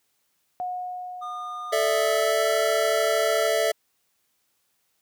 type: tone with exponential decay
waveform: sine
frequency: 726 Hz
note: F#5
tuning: 33 cents flat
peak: -26 dBFS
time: 0.6-3.5 s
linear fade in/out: 0 ms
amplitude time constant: 630 ms
type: tone with pitch glide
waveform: triangle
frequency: 1218 to 1351.5 Hz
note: D#6 to E6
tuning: -37 to +43 cents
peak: -30 dBFS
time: 1.21-3.49 s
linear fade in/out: 20 ms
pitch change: +180 cents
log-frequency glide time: 1.8-2.51 s
type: chord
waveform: square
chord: A suspended fourth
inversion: none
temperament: just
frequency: 440 / 586.7 / 660 Hz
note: A4 / D5 / E5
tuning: 0 / -2 / +2 cents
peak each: -27 / -27 / -24 dBFS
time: 1.72-3.72 s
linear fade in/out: 10 ms
effects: white hiss -71 dBFS RMS until 5.01 s + high-pass 60 Hz 12 dB/octave